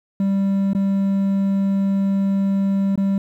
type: tone with dropouts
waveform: triangle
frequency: 196 Hz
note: G3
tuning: in tune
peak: -14 dBFS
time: 0.2-3.18 s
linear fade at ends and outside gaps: 2 ms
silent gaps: 0.733-0.749 / 2.957-2.976 s
effects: 9-bit